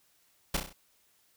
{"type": "noise with echo", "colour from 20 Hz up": "pink", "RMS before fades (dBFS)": -28, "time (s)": [0.54, 0.57], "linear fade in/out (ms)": 5, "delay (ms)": 32, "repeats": 5, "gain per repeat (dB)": -5, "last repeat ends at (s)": 0.73, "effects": ["white hiss -68 dBFS RMS until 1.36 s"]}